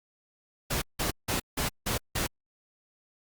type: noise bursts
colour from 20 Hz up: pink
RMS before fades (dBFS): -29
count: 6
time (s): 0.7-2.27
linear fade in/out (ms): 10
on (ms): 120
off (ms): 170
effects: Opus 48 kbps